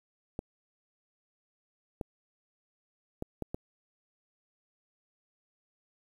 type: clicks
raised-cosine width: 2 ms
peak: -21 dBFS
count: 5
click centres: 0.391 / 2.012 / 3.224 / 3.423 / 3.545 s
effects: 9-bit